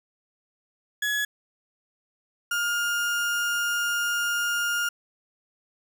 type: tone pair in turn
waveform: 35% pulse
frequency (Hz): 1688 / 1414.7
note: G#6 / F6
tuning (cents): +28 / +22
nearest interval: minor third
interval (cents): 306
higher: first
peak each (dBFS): -22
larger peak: neither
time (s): 1.02-1.25 / 2.51-4.89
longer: second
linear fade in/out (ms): 5
effects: none